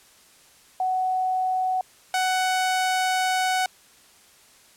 sine / sawtooth tone pair in turn, 745 / 745 Hz, F#5 / F#5, +12 / +12 cents, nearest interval unison, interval 0 cents, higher neither, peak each -21 / -17 dBFS, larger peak second, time 0.8-1.81 / 2.14-3.66 s, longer second, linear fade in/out 2 ms, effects white hiss -54 dBFS RMS until 4.76 s + low-pass 11000 Hz 12 dB/octave

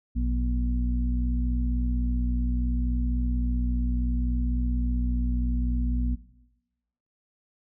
harmonic tone with a mistuned harmonic, 60.7 Hz, B1, 29 cents flat, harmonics 1 / 2 / 3 / 4, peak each -24 / -38 / -38 / -31 dBFS, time 0.15-6.16 s, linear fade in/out 20 ms, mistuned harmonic 1, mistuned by -84 cents, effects noise-tail reverb RT60 1.0 s tail -18 dB re dry

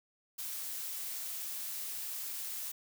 blue noise, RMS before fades -40 dBFS, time 0.38-2.72 s, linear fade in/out 10 ms, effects none

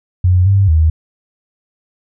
sine tone with pitch steps, 90.7 / 98.4 / 79.2 Hz, F#2 / G2 / D#2, -34 / +7 / +31 cents, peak -7 dBFS, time 0.24-0.9 s, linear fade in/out 5 ms, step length 220 ms, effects none

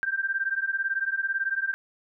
sine beating tone pair, 1568 / 1586 Hz, G6 / G6, 0 / +20 cents, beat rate 18 Hz, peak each -28 / -28 dBFS, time 0.03-1.74 s, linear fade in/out 0 ms, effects none

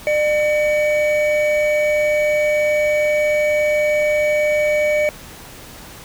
triangle tone pair together, 600 / 2265 Hz, D5 / C#7, +37 / +37 cents, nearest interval octave + major seventh, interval 2300 cents, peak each -13 / -20 dBFS, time 0.07-5.09 s, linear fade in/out 0 ms, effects pink hiss -38 dBFS RMS until 6.04 s

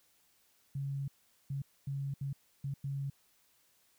sine tone bursts at uneven times, 138.59 Hz, C#3, in tune, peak -34 dBFS, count 6, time 0.75-1.08 / 1.5-1.62 / 1.87-2.14 / 2.21-2.33 / 2.64-2.74 / 2.84-3.1 s, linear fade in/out 5 ms, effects white hiss -70 dBFS RMS until 3.98 s

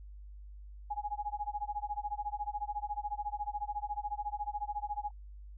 sine tone with tremolo, 830.6 Hz, G#5, in tune, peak -31 dBFS, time 0.9-5.11 s, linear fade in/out 10 ms, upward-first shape sine, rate 14 Hz, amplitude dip 100%, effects added 50 Hz sine -46 dBFS peak until 5.57 s

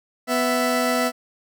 20% pulse tone pair together, 248.5 / 660 Hz, B3 / E5, +11 / +2 cents, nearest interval octave + perfect fourth, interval 1691 cents, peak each -17 dBFS, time 0.27-1.12 s, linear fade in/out 50 ms, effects none

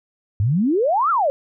sine exponential two-way sweep, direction up then down, 93.4 to 1396.9 to 529 Hz, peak -15 dBFS, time 0.4-1.3 s, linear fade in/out 0 ms, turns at 1.1 s, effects none

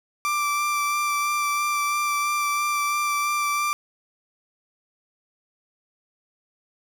30% pulse tone with vibrato, 1174.7 Hz, D6, in tune, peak -19 dBFS, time 0.25-3.73 s, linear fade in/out 0 ms, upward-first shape sine, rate 3 Hz, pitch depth 13 cents each way, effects none

